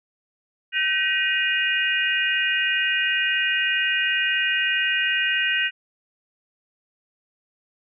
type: tone cluster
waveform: sine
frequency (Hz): 1534 / 1901 / 2474 / 2844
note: G6 / A#6 / D#7 / F7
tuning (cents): -38 / +33 / -10 / +31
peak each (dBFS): -25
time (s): 0.72-5.71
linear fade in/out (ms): 50
effects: none